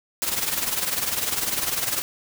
white noise with tremolo, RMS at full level -22 dBFS, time 0.22-2.02 s, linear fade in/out 0 ms, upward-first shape triangle, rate 20 Hz, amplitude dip 75%, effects none

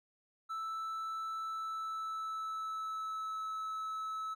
triangle tone with pitch glide, 1318.5 to 1300.3 Hz, E6 to E6, 0 to -24 cents, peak -35 dBFS, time 0.49-4.35 s, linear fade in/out 20 ms, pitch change -24 cents, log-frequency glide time 1.4-3.42 s, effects none

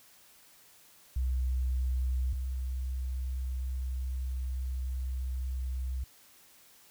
sine tone pair in turn, 63.6 / 64.12 Hz, C2 / C2, -48 / -34 cents, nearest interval unison, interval 14 cents, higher second, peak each -27 / -31 dBFS, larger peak first, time 1.16-2.33 / 2.33-6.04 s, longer second, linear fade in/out 5 ms, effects white hiss -59 dBFS RMS until 6.9 s

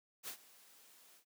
white noise with ADSR envelope, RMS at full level -43 dBFS, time 0.23-1.25 s, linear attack 47 ms, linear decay 89 ms, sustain -20 dB, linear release 90 ms, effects high-pass 200 Hz 12 dB/octave

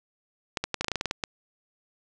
clicks, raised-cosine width 0.2 ms, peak -10 dBFS, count 12, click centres 0.572 / 0.64 / 0.743 / 0.81 / 0.845 / 0.883 / 0.917 / 0.957 / 1.011 / 1.057 / 1.111 / 1.238 s, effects resampled to 24000 Hz + 8-bit

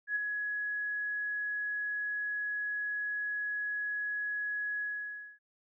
sine tone with ADSR envelope, 1679 Hz, G#6, 18 cents sharp, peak -27 dBFS, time 0.07-5.39 s, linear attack 87 ms, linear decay 14 ms, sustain -5 dB, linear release 580 ms, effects none

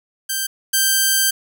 5% pulse tone pair in turn, 1568 / 1568 Hz, G6 / G6, 0 / 0 cents, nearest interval unison, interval 0 cents, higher neither, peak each -9 / -3 dBFS, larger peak second, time 0.29-0.47 / 0.73-1.31 s, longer second, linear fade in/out 10 ms, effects none

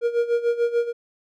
triangle tone with tremolo, 472 Hz, A#4, 22 cents sharp, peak -14 dBFS, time 0.01-0.93 s, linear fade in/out 50 ms, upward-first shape sine, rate 6.8 Hz, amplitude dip 80%, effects none

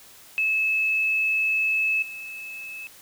sine tone with level steps, 2600 Hz, E7, 24 cents flat, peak -20 / -34 dBFS, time 0.38-2.87 s, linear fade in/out 0 ms, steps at 2.02 s, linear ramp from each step 5 ms, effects white hiss -49 dBFS RMS until 3.01 s

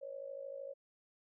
sine tone with amplitude modulation, 551 Hz, C#5, 11 cents flat, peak -39 dBFS, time 0.01-0.74 s, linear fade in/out 20 ms, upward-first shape sine, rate 53.1 Hz, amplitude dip 80%, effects none

